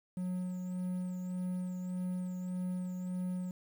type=tone with tremolo; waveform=triangle; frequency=181.9 Hz; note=F#3; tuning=29 cents flat; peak=-31 dBFS; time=0.17-3.51 s; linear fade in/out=2 ms; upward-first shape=sine; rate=1.7 Hz; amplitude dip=35%; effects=10-bit